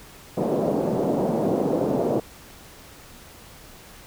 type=band-pass noise; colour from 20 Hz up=white; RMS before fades=-23 dBFS; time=0.37-2.2 s; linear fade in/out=5 ms; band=150 to 600 Hz; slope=24 dB/octave; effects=pink hiss -46 dBFS RMS until 4.06 s